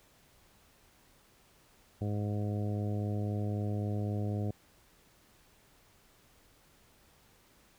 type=harmonic tone; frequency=103.83 Hz; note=G#2; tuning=in tune; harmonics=1 / 2 / 3 / 4 / 5 / 6 / 7; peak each=-32 / -38 / -42 / -44 / -46 / -48 / -49 dBFS; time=2.01-4.51 s; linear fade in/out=5 ms; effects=pink hiss -64 dBFS RMS until 7.78 s